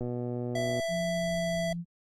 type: click train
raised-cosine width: 2 ms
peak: -22 dBFS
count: 97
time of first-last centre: 0.01-0.797 s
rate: 122 Hz
type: tone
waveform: square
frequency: 663 Hz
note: E5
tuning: 10 cents sharp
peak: -30 dBFS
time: 0.55-1.73 s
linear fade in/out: 5 ms
type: tone with pitch glide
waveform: sine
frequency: 174.9 to 171.4 Hz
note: F3 to F3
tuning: +3 to -32 cents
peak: -32 dBFS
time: 0.88-1.85 s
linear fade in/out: 50 ms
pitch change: -35 cents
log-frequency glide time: 1.12-1.69 s
effects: low-pass 9000 Hz 12 dB/octave + Opus 32 kbps